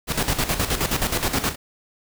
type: noise with tremolo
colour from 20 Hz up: pink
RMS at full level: -21 dBFS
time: 0.07-1.56 s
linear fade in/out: 50 ms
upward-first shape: square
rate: 9.5 Hz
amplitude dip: 65%
effects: none